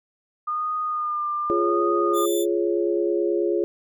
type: tone with vibrato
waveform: sine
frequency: 1216 Hz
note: D#6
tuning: 40 cents flat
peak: -23 dBFS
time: 0.47-2.26 s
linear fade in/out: 10 ms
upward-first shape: sine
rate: 0.87 Hz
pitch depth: 33 cents each way
type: chord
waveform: sine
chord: Db major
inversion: first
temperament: just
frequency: 346.5 / 415.8 / 554.4 Hz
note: F4 / Ab4 / Db5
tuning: -14 / +2 / 0 cents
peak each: -22 / -24 / -28 dBFS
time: 1.5-3.64 s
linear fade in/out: 0 ms
type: tone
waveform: 10% pulse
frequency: 3520 Hz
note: A7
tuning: in tune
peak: -22 dBFS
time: 2.13-2.46 s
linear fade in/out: 50 ms
effects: none